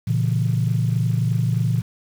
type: chord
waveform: sine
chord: A# diminished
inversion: none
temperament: just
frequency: 116.54 / 139.85 / 167.82 Hz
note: A#2 / C#3 / E3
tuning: 0 / +16 / +31 cents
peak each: -19 / -23 / -23 dBFS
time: 0.07-1.82 s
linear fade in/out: 10 ms
effects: tanh soft clip ceiling -9 dBFS + 7-bit